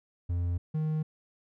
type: tone pair in turn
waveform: triangle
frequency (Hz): 87.31 / 155.57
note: F2 / D#3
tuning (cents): 0 / 0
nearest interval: minor seventh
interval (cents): 1000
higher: second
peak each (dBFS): -25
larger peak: neither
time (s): 0.29-0.58 / 0.74-1.03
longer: neither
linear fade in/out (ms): 10
effects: none